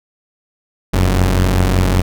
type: tone pair together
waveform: sawtooth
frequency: 43.7 / 92.6 Hz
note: F1 / F#2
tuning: +2 / +2 cents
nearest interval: octave + minor second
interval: 1300 cents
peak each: -10 dBFS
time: 0.93-2.02 s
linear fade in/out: 10 ms
effects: none